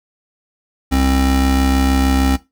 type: tone pair together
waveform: square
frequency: 66.5 / 266 Hz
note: C2 / C4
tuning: +29 / +29 cents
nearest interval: 2 octaves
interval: 2400 cents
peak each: -16 dBFS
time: 0.91-2.37 s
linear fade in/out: 20 ms
effects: noise-tail reverb RT60 0.2 s tail -17 dB re dry